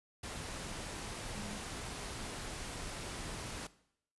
sine tone in noise, 207.7 Hz, G#3, in tune, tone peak -44 dBFS, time 1.35-1.58 s, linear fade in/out 5 ms, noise pink, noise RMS -43 dBFS, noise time 0.23-3.67 s, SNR -4 dB, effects noise-tail reverb RT60 0.7 s tail -18 dB re dry + resampled to 24000 Hz

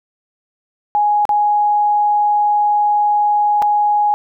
sine tone with dropouts, 832 Hz, G#5, 3 cents sharp, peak -11 dBFS, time 0.95-4.14 s, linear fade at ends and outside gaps 0 ms, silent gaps 1.253-1.292 / 3.62-3.624 s, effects none

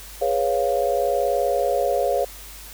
sine chord, C# dominant seventh, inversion second, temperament equal, 415.3 / 493.9 / 554.4 / 698.5 Hz, G#4 / B4 / C#5 / E#5, 0 / 0 / 0 / 0 cents, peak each -26 / -25 / -22 / -24 dBFS, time 0.21-2.25 s, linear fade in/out 10 ms, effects added 50 Hz sine -42 dBFS peak until 2.73 s + white hiss -41 dBFS RMS until 2.73 s

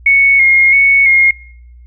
sine tone with vibrato, 2179 Hz, C#7, 30 cents flat, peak -5 dBFS, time 0.06-1.31 s, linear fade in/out 5 ms, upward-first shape square, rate 1.5 Hz, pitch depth 29 cents each way, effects noise-tail reverb RT60 0.8 s tail -24 dB re dry + added 60 Hz sine -35 dBFS peak until 1.86 s

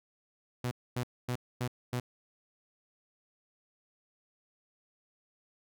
sawtooth tone bursts, 123.47 Hz, B2, in tune, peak -27 dBFS, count 5, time 0.64-2 s, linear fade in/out 5 ms, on 72 ms, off 250 ms, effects none

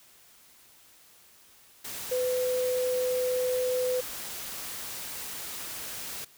sine tone in noise, 504 Hz, B4, 35 cents sharp, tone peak -25 dBFS, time 2.11-4.01 s, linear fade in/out 10 ms, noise white, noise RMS -38 dBFS, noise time 1.84-6.25 s, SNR +10 dB, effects white hiss -57 dBFS RMS until 6.37 s

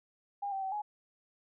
sine tone with pitch steps, 807 / 776 / 766 / 837 Hz, G#5 / G5 / G5 / G#5, -50 / -18 / -40 / +13 cents, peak -33 dBFS, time 0.42-0.82 s, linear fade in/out 10 ms, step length 100 ms, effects none

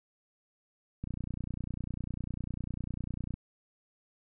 click train, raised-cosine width 5 ms, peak -24 dBFS, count 70, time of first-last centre 1.04-3.34 s, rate 30 Hz, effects none

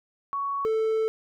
sine / triangle tone pair in turn, 1117 / 441.4 Hz, C#6 / A4, +13 / +5 cents, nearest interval octave + major third, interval 1608 cents, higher first, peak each -26 / -20 dBFS, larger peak second, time 0.33-0.65 / 0.65-1.08 s, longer second, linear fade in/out 0 ms, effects none

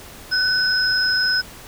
sine tone pair together, 1500 / 5116 Hz, F#6 / D#8, +23 / +47 cents, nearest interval octave + major sixth, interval 2124 cents, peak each -19 / -19 dBFS, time 0.31-1.42 s, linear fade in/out 20 ms, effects pink hiss -40 dBFS RMS until 1.67 s

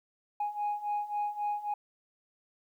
sine beating tone pair, 827 / 830.7 Hz, G#5 / G#5, -8 / 0 cents, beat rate 3.7 Hz, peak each -34 / -31 dBFS, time 0.4-1.74 s, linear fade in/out 5 ms, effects tanh soft clip ceiling -26 dBFS + 11-bit

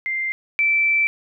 sine tone pair in turn, 2093 / 2329 Hz, C7 / D7, 0 / -15 cents, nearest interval major second, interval 185 cents, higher second, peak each -21 / -15 dBFS, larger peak second, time 0.06-0.32 / 0.59-1.07 s, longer second, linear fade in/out 0 ms, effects none

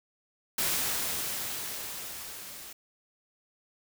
white noise with level ramp, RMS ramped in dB -28 to -45 dBFS, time 0.58-2.73 s, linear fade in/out 5 ms, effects none

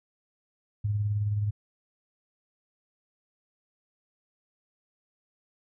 sine tone with tremolo, 103.9 Hz, G#2, 1 cent sharp, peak -23 dBFS, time 0.84-1.51 s, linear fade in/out 10 ms, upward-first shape sine, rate 19 Hz, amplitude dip 40%, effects none

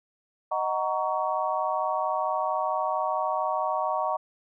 sine chord, D# minor seventh, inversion none, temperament just, 622.3 / 746.7 / 933.4 / 1120.1 Hz, D#5 / F#5 / A#5 / C#6, 0 / +16 / +2 / +18 cents, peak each -30 dBFS, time 0.51-4.17 s, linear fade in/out 10 ms, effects none

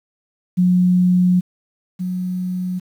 sine tone pair in turn, 180.6 / 182.38 Hz, F#3 / F#3, -42 / -25 cents, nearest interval unison, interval 17 cents, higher second, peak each -11 / -20 dBFS, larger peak first, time 0.57-1.41 / 1.99-2.8 s, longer first, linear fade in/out 20 ms, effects 8-bit

